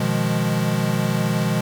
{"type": "chord", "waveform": "square", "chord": "F half-diminished seventh", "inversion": "second", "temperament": "equal", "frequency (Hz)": [123.47, 155.56, 174.61, 207.7], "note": ["Cb3", "Eb3", "F3", "Ab3"], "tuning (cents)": [0, 0, 0, 0], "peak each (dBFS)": -25, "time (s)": [0, 1.61], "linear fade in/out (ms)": 5, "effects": ["8-bit"]}